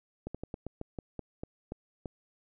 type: slowing click train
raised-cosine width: 2 ms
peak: -24 dBFS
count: 11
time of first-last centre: 0.27-2.058 s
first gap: 76 ms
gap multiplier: 1.18
effects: none